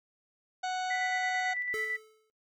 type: harmonic tone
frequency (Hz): 740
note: F#5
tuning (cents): 0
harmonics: 1 / 2 / 3 / 4 / 5 / 6 / 8 / 9 / 10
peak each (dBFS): -31 / -39 / -46 / -48 / -46 / -46 / -51 / -55 / -55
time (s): 0.63-1.54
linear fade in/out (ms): 10
type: tone with tremolo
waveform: sine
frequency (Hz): 1975.5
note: B6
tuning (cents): 0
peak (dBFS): -31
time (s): 0.9-1.97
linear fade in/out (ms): 10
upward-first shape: square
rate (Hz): 9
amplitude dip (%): 35
type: tone with exponential decay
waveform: square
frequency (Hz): 435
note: A4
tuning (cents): -20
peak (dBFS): -33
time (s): 1.74-2.3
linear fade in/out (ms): 0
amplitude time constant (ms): 120
effects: noise-tail reverb RT60 0.1 s tail -17 dB re dry